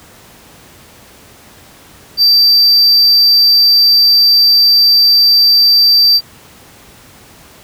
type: tone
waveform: triangle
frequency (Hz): 4669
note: D8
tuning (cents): -11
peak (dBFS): -4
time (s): 2.17-6.21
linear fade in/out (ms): 50
effects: pink hiss -40 dBFS RMS until 7.63 s + high-pass 60 Hz 12 dB/octave